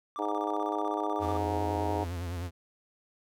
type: tone with tremolo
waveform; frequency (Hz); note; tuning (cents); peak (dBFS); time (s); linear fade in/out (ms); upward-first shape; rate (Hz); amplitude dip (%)
triangle; 1174.7; D6; 0; -34; 0.16-1.37; 0; square; 16; 75
type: harmonic tone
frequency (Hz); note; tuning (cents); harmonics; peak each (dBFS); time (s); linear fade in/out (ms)
103.83; G#2; 0; 3 / 4 / 5 / 6 / 7 / 8 / 9; -35 / -36 / -41 / -38 / -36 / -38 / -36; 0.18-2.05; 20
type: tone with vibrato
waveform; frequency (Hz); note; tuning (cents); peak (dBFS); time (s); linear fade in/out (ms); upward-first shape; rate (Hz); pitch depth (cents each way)
45% pulse; 87.31; F2; 0; -33; 1.19-2.51; 50; sine; 9.8; 76
effects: none